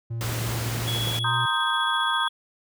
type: tone with pitch glide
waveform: triangle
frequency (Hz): 115.4 to 122.05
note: A#2 to B2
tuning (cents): -17 to -20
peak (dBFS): -25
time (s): 0.1-1.46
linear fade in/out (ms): 10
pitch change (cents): +97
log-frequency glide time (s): 1.19-1.33
type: noise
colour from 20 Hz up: pink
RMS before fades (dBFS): -31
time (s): 0.21-1.19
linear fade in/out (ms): 0
type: tone with tremolo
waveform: triangle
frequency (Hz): 3359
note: G#7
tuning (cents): +19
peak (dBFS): -25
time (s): 0.87-2.29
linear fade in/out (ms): 10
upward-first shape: square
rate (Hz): 15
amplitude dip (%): 25
type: chord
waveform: sine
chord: C minor seventh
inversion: third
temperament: equal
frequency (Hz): 932.3 / 1046.5 / 1244.5 / 1568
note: Bb5 / C6 / Eb6 / G6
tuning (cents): 0 / 0 / 0 / 0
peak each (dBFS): -28 / -30 / -27 / -27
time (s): 1.24-2.28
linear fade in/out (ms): 5
effects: high-pass 60 Hz 12 dB/octave